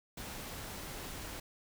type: noise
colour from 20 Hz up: pink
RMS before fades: -44 dBFS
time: 0.17-1.4 s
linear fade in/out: 5 ms
effects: none